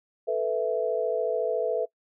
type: chord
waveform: sine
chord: A suspended second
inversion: none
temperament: equal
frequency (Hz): 440 / 493.9 / 659.3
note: A4 / B4 / E5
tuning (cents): 0 / 0 / 0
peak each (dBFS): -28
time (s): 0.27-1.86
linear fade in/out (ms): 20
effects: noise-tail reverb RT60 0.1 s tail -23 dB re dry